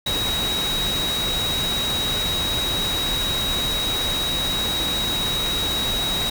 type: tone in noise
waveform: sine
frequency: 3821 Hz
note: A#7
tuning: 42 cents sharp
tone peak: -22 dBFS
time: 0.06-6.3 s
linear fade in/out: 5 ms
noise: pink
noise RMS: -27 dBFS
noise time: 0.06-6.3 s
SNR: +2 dB
effects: none